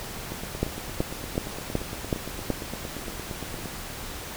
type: two click trains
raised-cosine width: 2 ms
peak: -10 / -21 dBFS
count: 6 / 30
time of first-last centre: 0.63-2.503 / 0.32-3.657 s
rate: 2.67 / 8.69 Hz
effects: pink hiss -37 dBFS RMS until 4.36 s